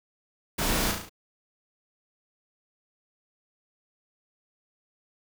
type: noise with echo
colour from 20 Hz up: pink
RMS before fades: -28 dBFS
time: 0.58-0.92 s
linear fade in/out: 10 ms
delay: 35 ms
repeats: 5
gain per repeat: -4 dB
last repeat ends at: 1.095 s
effects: none